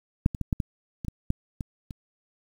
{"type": "clicks", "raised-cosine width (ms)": 5, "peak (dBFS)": [-7, -20, -16, -11, -14, -22, -18, -11, -19, -25], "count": 10, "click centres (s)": [0.261, 0.348, 0.413, 0.528, 0.602, 1.048, 1.083, 1.304, 1.608, 1.908], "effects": ["8-bit"]}